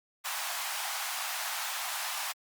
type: high-pass noise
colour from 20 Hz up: pink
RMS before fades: -35 dBFS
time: 0.24-2.33 s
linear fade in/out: 20 ms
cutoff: 710 Hz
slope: 48 dB/octave
effects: Opus 48 kbps